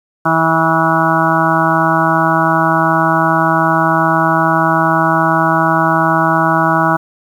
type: harmonic tone with a mistuned harmonic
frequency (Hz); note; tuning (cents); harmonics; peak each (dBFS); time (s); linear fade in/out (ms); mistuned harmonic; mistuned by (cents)
162.6; E3; -23; 1 / 2 / 4 / 5 / 6 / 7 / 8 / 9; -18 / -18 / -18 / -18 / -18 / -18 / -18 / -18; 0.25-6.97; 10; 7; -16
effects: 7-bit